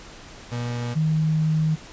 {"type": "tone pair in turn", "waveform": ["35% pulse", "sine"], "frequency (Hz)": [120.1, 156.76], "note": ["B2", "D#3"], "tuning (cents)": [-48, 13], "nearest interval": "perfect fourth", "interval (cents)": 461, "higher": "second", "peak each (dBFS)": [-24, -18], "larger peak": "second", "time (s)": [[0.51, 0.95], [0.95, 1.76]], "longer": "second", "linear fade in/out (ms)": 20, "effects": ["pink hiss -43 dBFS RMS until 1.92 s", "resampled to 16000 Hz"]}